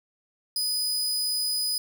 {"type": "tone", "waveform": "sawtooth", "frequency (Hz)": 4981, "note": "D#8", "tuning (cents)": 1, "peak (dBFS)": -22, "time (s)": [0.56, 1.78], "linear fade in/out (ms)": 2, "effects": []}